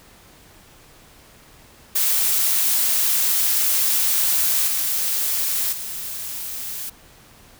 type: noise with level steps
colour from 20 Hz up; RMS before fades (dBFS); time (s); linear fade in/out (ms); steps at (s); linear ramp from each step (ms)
blue; -19 / -22 / -30; 1.95-6.9; 10; 4.67 / 5.72; 10
effects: pink hiss -49 dBFS RMS until 7.59 s